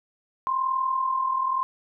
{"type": "tone pair together", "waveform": "sine", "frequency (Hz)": [1015.2, 1056], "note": ["B5", "C6"], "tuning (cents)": [47, 16], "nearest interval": "minor second", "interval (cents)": 69, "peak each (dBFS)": [-30, -23], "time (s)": [0.47, 1.63], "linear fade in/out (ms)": 0, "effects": []}